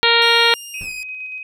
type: harmonic tone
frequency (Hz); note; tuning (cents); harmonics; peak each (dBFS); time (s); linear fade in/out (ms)
466.2; A#4; 0; 1 / 2 / 3 / 4 / 5 / 6 / 7 / 8 / 9; -20 / -20 / -20 / -20 / -20 / -20 / -20 / -20 / -20; 0.03-0.54; 0
type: tone with pitch glide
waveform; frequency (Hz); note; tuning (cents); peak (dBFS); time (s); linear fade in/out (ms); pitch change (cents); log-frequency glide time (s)
15% pulse; 2814 to 2464; F7 to D#7; +12 to -17; -25; 0.22-1.03; 0; -229; 0.8-0.9
type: tone with tremolo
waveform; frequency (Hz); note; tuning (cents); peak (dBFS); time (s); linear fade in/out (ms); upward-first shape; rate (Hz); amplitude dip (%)
sine; 2520; D#7; +21; -26; 0.74-1.43; 2; square; 8.6; 25
type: noise with exponential decay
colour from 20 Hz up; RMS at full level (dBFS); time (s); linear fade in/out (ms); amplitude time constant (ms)
brown; -31; 0.81-1.08; 1; 58
effects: none